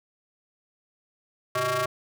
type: ring-modulated tone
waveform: sawtooth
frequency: 246.9 Hz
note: B3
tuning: in tune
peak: -17 dBFS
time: 1.55-1.86 s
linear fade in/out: 5 ms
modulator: 878 Hz
effects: none

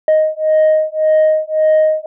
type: beating tone pair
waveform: sine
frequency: 622.3 / 624.1 Hz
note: D#5 / D#5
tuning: 0 / +5 cents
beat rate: 1.8 Hz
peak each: -11 dBFS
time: 0.08-2.06 s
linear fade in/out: 2 ms
effects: tanh soft clip ceiling -6 dBFS

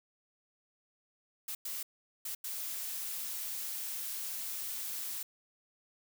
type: noise bursts at uneven times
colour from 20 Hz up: blue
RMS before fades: -39 dBFS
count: 4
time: 1.48-1.55 / 1.65-1.83 / 2.25-2.35 / 2.44-5.23 s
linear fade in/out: 5 ms
effects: none

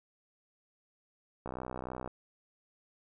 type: click train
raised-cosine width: 1 ms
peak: -25 dBFS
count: 40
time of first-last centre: 1.46-2.076 s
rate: 63.3 Hz
effects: none

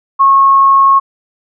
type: tone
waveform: sine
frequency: 1092 Hz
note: C#6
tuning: 26 cents flat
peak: -4 dBFS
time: 0.19-1 s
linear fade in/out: 20 ms
effects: none

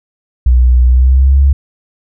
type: tone with pitch glide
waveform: sine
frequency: 61.8 to 68.97 Hz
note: B1 to C#2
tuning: +2 to -8 cents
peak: -4 dBFS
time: 0.46-1.53 s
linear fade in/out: 5 ms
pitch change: +190 cents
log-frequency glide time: 0.87-1.41 s
effects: none

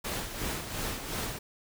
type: noise with tremolo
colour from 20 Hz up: pink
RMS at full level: -33 dBFS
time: 0.04-1.39 s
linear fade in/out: 10 ms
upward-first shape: sine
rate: 2.8 Hz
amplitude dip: 55%
effects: none

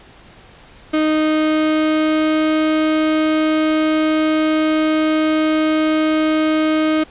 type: tone with pitch glide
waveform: 35% pulse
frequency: 310 to 311.8 Hz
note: D#4 to D#4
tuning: -6 to +4 cents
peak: -12 dBFS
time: 0.93-7.04 s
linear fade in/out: 10 ms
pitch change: +10 cents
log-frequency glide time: 1.21-2.57 s
effects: pink hiss -44 dBFS RMS until 7.1 s + resampled to 8000 Hz

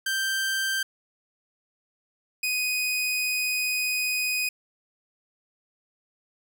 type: tone pair in turn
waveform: sawtooth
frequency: 1568 / 2495 Hz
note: G6 / D#7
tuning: 0 / +4 cents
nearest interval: minor sixth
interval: 804 cents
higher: second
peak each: -21 dBFS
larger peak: neither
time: 0.06-0.83 / 2.43-4.49 s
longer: second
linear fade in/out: 5 ms
effects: none

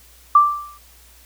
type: tone with exponential decay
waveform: sine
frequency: 1174.7 Hz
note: D6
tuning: in tune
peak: -5 dBFS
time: 0.35-0.78 s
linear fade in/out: 5 ms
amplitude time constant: 93 ms
effects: added 60 Hz sine -50 dBFS peak until 1.25 s + white hiss -50 dBFS RMS until 1.25 s

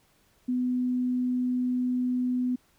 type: tone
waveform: sine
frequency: 250 Hz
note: B3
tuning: 21 cents sharp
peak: -24 dBFS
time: 0.48-2.56 s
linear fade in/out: 10 ms
effects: pink hiss -65 dBFS RMS until 2.78 s

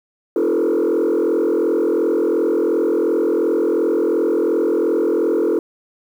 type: tone with frequency modulation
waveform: sine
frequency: 392 Hz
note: G4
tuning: in tune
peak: -12 dBFS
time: 0.36-5.59 s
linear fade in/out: 2 ms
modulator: 42.8 Hz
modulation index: 2.1
effects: tanh soft clip ceiling -13 dBFS + 8-bit

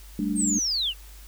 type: chord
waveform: sine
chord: G suspended second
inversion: none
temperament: equal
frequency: 196 / 220 / 293.7 Hz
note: G3 / A3 / D4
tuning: 0 / 0 / 0 cents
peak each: -28 dBFS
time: 0.19-0.59 s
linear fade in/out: 2 ms
type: linear sweep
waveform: sine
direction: down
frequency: 8650 to 2637 Hz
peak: -23 dBFS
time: 0.35-0.94 s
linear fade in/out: 50 ms
effects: added 50 Hz sine -43 dBFS peak until 1.27 s + white hiss -51 dBFS RMS until 1.27 s

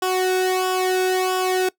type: tone with flanger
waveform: sawtooth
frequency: 371 Hz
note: F#4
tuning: 5 cents sharp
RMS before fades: -20 dBFS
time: 0.02-1.69 s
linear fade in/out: 5 ms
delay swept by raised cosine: 0.47 to 0.99 ms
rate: 1.5 Hz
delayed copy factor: -0.8
effects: noise-tail reverb RT60 0.1 s tail -21 dB re dry

